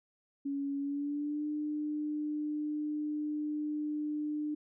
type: tone with pitch glide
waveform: sine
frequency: 280 to 300.1 Hz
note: C#4 to D4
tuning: +18 to +38 cents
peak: -32 dBFS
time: 0.45-4.55 s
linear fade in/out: 10 ms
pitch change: +120 cents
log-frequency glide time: 0.79-1.46 s
effects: none